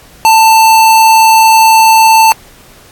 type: tone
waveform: square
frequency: 889 Hz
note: A5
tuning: 18 cents sharp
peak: -3 dBFS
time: 0.25-2.32 s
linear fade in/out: 0 ms
effects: pink hiss -39 dBFS RMS until 2.91 s + AAC 64 kbps